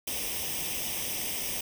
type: noise with comb filter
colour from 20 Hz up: white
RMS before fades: -33 dBFS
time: 0.07-1.61 s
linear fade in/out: 5 ms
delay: 0.35 ms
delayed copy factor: +0.75
effects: none